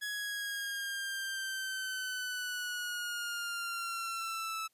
sawtooth linear sweep, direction down, 1680 to 1307 Hz, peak -32 dBFS, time 0.01-4.68 s, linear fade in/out 20 ms, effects white hiss -75 dBFS RMS until 4.73 s + resampled to 32000 Hz

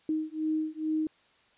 sine beating tone pair, 311.4 / 313.7 Hz, D#4 / D#4, +2 / +14 cents, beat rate 2.3 Hz, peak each -31 dBFS, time 0.09-1.07 s, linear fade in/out 2 ms, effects white hiss -64 dBFS RMS until 1.57 s + resampled to 8000 Hz

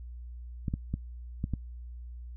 clicks, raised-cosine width 5 ms, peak -18 dBFS, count 5, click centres 0.682 / 0.739 / 0.94 / 1.441 / 1.537 s, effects noise-tail reverb RT60 0.1 s tail -25 dB re dry + added 60 Hz sine -40 dBFS peak until 2.36 s

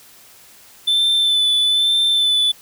triangle tone with vibrato, 3520 Hz, A7, in tune, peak -12 dBFS, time 0.87-2.52 s, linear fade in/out 10 ms, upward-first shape sine, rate 1.1 Hz, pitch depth 22 cents each way, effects white hiss -46 dBFS RMS until 2.61 s

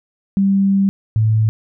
sine tone pair in turn, 196 / 109.62 Hz, G3 / A2, 0 / -6 cents, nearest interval minor seventh, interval 1006 cents, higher first, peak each -11 dBFS, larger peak neither, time 0.37-0.89 / 1.16-1.49 s, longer first, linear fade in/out 0 ms, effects none

